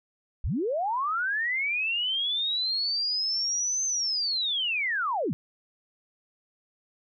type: linear two-way sweep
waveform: sine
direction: up then down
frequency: 32.7 to 6272 to 115.5 Hz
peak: -25 dBFS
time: 0.44-5.33 s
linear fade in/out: 0 ms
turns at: 3.85 s
effects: none